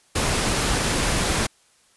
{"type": "noise", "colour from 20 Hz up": "pink", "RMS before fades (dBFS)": -22, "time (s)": [0.15, 1.47], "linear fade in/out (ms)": 10, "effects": ["white hiss -59 dBFS RMS until 1.96 s", "resampled to 24000 Hz"]}